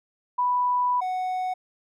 sine / triangle tone pair in turn, 987.8 / 740 Hz, B5 / F#5, 0 / 0 cents, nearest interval perfect fourth, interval 500 cents, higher first, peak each -20 / -23 dBFS, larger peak first, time 0.38-1.01 / 1.01-1.54 s, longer first, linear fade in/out 10 ms, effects none

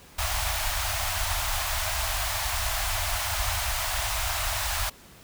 pink band-stop noise, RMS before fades -28 dBFS, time 0.18-4.9 s, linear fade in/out 10 ms, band 100 to 610 Hz, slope 96 dB/octave, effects pink hiss -51 dBFS RMS until 5.23 s

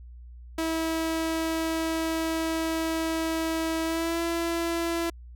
sawtooth tone with pitch glide, 324.4 to 336.2 Hz, E4 to E4, -28 to +34 cents, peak -22 dBFS, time 0.58-5.1 s, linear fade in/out 5 ms, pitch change +62 cents, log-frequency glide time 3.84-4.21 s, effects added 60 Hz sine -42 dBFS peak until 5.35 s

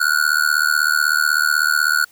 square tone with amplitude modulation, 1457 Hz, F#6, 27 cents flat, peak -11 dBFS, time 0-2.05 s, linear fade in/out 10 ms, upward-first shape sine, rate 76.1 Hz, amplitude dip 100%, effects white hiss -52 dBFS RMS until 2.11 s

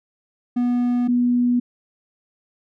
triangle / sine tone pair in turn, 244.1 / 244.1 Hz, B3 / B3, -20 / -20 cents, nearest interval unison, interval 0 cents, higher neither, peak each -15 dBFS, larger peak neither, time 0.56-1.08 / 1.08-1.6 s, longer neither, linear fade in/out 10 ms, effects none

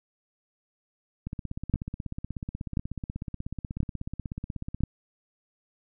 two click trains, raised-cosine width 5 ms, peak -11 / -21 dBFS, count 4 / 59, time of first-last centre 1.74-4.836 / 1.27-4.807 s, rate 0.969 / 16.4 Hz, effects none

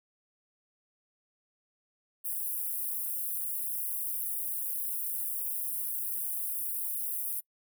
white high-pass noise, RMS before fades -34 dBFS, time 2.24-7.41 s, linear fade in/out 20 ms, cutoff 9800 Hz, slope 48 dB/octave, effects noise-tail reverb RT60 0.1 s tail -25 dB re dry

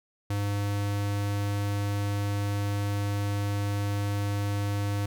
square tone, 101.6 Hz, G#2, 38 cents flat, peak -27 dBFS, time 0.3-5.06 s, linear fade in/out 5 ms, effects none

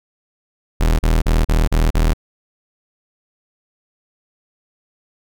40% pulse tone bursts, 40.02 Hz, D#1, 50 cents sharp, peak -11 dBFS, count 6, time 0.8-2.135 s, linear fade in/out 10 ms, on 190 ms, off 39 ms, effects none

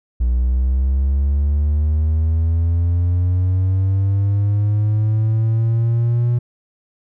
triangle linear sweep, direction up, 59.5 to 121 Hz, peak -11 dBFS, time 0.2-6.39 s, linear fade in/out 10 ms, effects tanh soft clip ceiling -7 dBFS

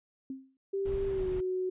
sine tone with exponential decay, 265.5 Hz, C4, 25 cents sharp, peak -33 dBFS, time 0.3-0.57 s, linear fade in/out 2 ms, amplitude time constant 57 ms
sine tone with pitch glide, 392 to 370 Hz, G4 to F#4, 0 to 0 cents, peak -29 dBFS, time 0.73-1.7 s, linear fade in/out 10 ms, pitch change -100 cents, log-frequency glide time 1.09-1.29 s
brown noise, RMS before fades -39 dBFS, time 0.85-1.41 s, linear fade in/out 10 ms
effects resampled to 8000 Hz

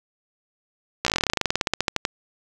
slowing click train, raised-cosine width 0.2 ms, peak -3 dBFS, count 25, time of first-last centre 1.05-2.051 s, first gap 15 ms, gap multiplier 1.08, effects none

